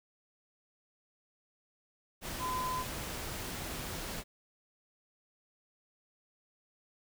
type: tone in noise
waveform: sine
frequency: 1016 Hz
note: B5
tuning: 49 cents sharp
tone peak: -33 dBFS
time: 2.39-2.85 s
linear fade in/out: 50 ms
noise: pink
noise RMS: -40 dBFS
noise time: 2.21-4.24 s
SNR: +4 dB
effects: none